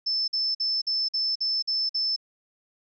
sine tone bursts, 5274 Hz, E8, in tune, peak -23 dBFS, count 8, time 0.06-2.163 s, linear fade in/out 10 ms, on 220 ms, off 49 ms, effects none

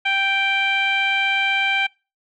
15% pulse tone with low-pass filter, 784 Hz, G5, in tune, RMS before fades -20 dBFS, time 0.05-1.87 s, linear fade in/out 10 ms, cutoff 2700 Hz, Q 3, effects noise-tail reverb RT60 0.3 s tail -25 dB re dry

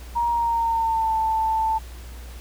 sine tone with pitch glide, 943 to 884.9 Hz, A#5 to A5, +20 to +10 cents, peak -19 dBFS, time 0.15-1.79 s, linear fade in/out 20 ms, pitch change -110 cents, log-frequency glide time 0.3-1.15 s, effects added 60 Hz sine -36 dBFS peak until 2.4 s + pink hiss -46 dBFS RMS until 2.4 s

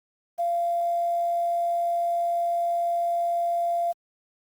sine tone with quantisation, 688 Hz, F5, 26 cents flat, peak -22 dBFS, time 0.38-3.93 s, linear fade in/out 20 ms, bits 8, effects Opus 24 kbps

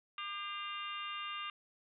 harmonic tone with a mistuned harmonic, 400 Hz, G4, 35 cents sharp, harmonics 3 / 4 / 5 / 6 / 7 / 8 / 9, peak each -42 / -51 / -50 / -52 / -44 / -55 / -51 dBFS, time 0.18-1.5 s, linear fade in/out 2 ms, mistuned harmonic 5, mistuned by +55 cents, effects none

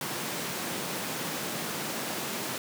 pink high-pass noise, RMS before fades -34 dBFS, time 0.01-2.58 s, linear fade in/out 2 ms, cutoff 150 Hz, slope 24 dB/octave, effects none

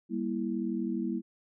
sine chord, E diminished, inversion first, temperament just, 197.78 / 237.3 / 329.6 Hz, G3 / Bb3 / E4, +16 / +31 / 0 cents, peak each -34 / -33 / -34 dBFS, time 0.09-1.22 s, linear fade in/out 50 ms, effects none

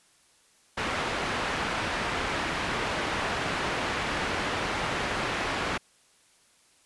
white low-pass noise, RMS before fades -30 dBFS, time 0.77-5.78 s, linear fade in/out 10 ms, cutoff 2000 Hz, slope 12 dB/octave, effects white hiss -62 dBFS RMS until 6.85 s + resampled to 24000 Hz

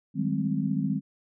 sine chord, Ab major seventh, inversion second, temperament equal with one note detuned, 155.56 / 192.19 / 207.7 / 261.6 Hz, Eb3 / G3 / Ab3 / C4, 0 / -34 / 0 / 0 cents, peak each -30 dBFS, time 0.14-1.01 s, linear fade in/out 50 ms, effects none

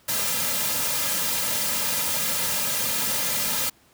white noise with comb filter, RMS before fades -25 dBFS, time 0.08-3.7 s, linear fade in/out 10 ms, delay 2.7 ms, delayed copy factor -0.8, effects pink hiss -58 dBFS RMS until 3.93 s + high-pass 60 Hz 12 dB/octave

